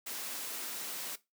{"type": "high-pass noise", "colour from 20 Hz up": "white", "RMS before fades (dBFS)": -40, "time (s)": [0.06, 1.16], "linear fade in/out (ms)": 10, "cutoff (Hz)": 190, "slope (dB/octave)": 24, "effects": ["noise-tail reverb RT60 0.2 s tail -17 dB re dry"]}